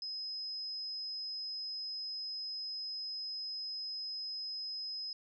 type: tone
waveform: sine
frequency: 5080 Hz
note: D#8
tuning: 35 cents sharp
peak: -38 dBFS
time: 0.02-5.13 s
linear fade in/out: 2 ms
effects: none